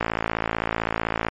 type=click train; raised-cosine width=0.5 ms; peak=-7 dBFS; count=72; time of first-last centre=0.01-1.285 s; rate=55.7 Hz; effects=MP3 48 kbps